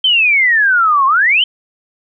sine exponential two-way sweep, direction down then up, 3150 to 1046.5 to 3150 Hz, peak -8 dBFS, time 0.04-1.44 s, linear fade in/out 5 ms, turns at 1.06 s, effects none

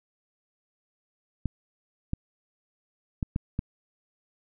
clicks, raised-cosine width 5 ms, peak -15 dBFS, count 5, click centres 1.457 / 2.134 / 3.228 / 3.361 / 3.591 s, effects none

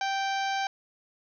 harmonic tone, 782 Hz, G5, 4 cents flat, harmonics 1 / 2 / 3 / 4 / 5 / 6 / 7 / 8, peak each -28 / -34 / -38 / -40 / -42 / -44 / -45 / -46 dBFS, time 0.01-0.67 s, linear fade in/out 2 ms, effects 11-bit

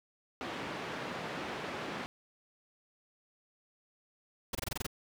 pink band-pass noise, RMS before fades -40 dBFS, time 0.41-2.06 s, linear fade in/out 0 ms, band 200 to 2800 Hz, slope 12 dB/octave
pink noise bursts, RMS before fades -35 dBFS, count 8, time 4.53-4.866 s, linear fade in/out 5 ms, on 21 ms, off 24 ms
effects none

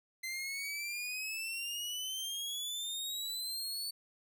sawtooth exponential sweep, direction up, 2061 to 4500 Hz, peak -34 dBFS, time 0.23-3.91 s, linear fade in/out 10 ms, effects none

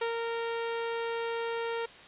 sawtooth tone with ADSR envelope, 462.3 Hz, A#4, 14 cents flat, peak -24 dBFS, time 0.01-1.86 s, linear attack 7 ms, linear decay 110 ms, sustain -3 dB, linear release 7 ms, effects white hiss -50 dBFS RMS until 2.07 s + resampled to 8000 Hz

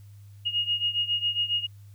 sine beating tone pair, 2862 / 2869.3 Hz, F7 / F7, +42 / +46 cents, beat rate 7.3 Hz, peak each -26 / -29 dBFS, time 0.45-1.67 s, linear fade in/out 20 ms, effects added 101 Hz sine -45 dBFS peak until 1.94 s + white hiss -65 dBFS RMS until 1.94 s

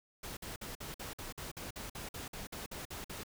pink noise bursts, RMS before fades -44 dBFS, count 16, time 0.23-3.235 s, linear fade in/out 5 ms, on 140 ms, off 51 ms, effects none

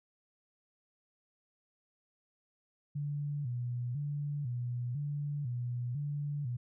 sine tone with vibrato, 133.2 Hz, C3, 31 cents sharp, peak -33 dBFS, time 2.95-6.57 s, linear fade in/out 10 ms, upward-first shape square, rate 1 Hz, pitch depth 150 cents each way, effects none

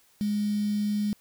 sine tone with quantisation, 207.7 Hz, G#3, in tune, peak -24 dBFS, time 0.21-1.13 s, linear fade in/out 0 ms, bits 7, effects white hiss -62 dBFS RMS until 1.2 s

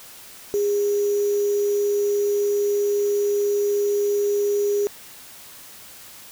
sine tone with sample-and-hold, 408.5 Hz, G#4, 29 cents flat, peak -18 dBFS, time 0.54-4.87 s, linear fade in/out 0 ms, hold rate 6300 Hz, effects white hiss -43 dBFS RMS until 6.31 s

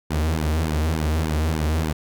sawtooth tone with flanger, 78.2 Hz, D#2, 9 cents sharp, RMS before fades -22 dBFS, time 0.1-1.93 s, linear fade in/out 10 ms, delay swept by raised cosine 1.5 to 7.5 ms, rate 3.4 Hz, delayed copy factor -0.9, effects none

